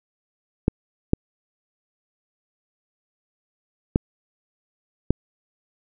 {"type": "clicks", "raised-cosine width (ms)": 3, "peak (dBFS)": -3, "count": 4, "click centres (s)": [0.681, 1.134, 3.959, 5.106], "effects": []}